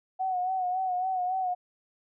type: tone with vibrato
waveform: sine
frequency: 740 Hz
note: F#5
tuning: in tune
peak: -26 dBFS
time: 0.19-1.55 s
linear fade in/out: 20 ms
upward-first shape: sine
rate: 3.6 Hz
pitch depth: 49 cents each way
effects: none